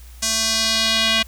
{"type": "tone with band-pass filter sweep", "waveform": "square", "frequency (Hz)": 222.7, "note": "A3", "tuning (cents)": 21, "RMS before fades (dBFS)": -19, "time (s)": [0.22, 1.23], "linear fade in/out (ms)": 10, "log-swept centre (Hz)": [6500, 3100], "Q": 2, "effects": ["added 60 Hz sine -38 dBFS peak until 1.27 s", "white hiss -49 dBFS RMS until 1.27 s"]}